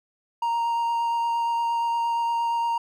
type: tone with vibrato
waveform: triangle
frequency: 932.3 Hz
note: A#5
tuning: in tune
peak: -20 dBFS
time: 0.42-2.78 s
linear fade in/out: 5 ms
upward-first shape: sine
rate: 8.6 Hz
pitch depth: 9 cents each way
effects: none